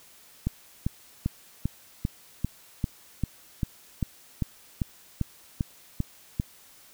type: click train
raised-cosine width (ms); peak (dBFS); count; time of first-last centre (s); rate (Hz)
5; -13; 16; 0.47-6.399; 2.53
effects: white hiss -54 dBFS RMS until 6.93 s